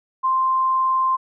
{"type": "tone", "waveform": "sine", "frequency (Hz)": 1046.5, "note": "C6", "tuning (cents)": 0, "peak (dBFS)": -16, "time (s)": [0.23, 1.17], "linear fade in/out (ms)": 20, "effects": []}